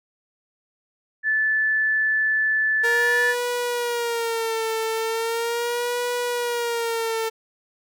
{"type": "tone", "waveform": "sine", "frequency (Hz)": 1744, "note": "A6", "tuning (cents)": -16, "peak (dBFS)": -18, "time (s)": [1.23, 3.35], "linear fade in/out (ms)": 50}
{"type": "tone with vibrato", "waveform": "sawtooth", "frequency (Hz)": 466.2, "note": "A#4", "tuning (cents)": 0, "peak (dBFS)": -19, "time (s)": [2.83, 7.3], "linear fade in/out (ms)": 20, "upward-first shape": "sine", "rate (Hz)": 0.38, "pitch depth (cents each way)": 77}
{"effects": []}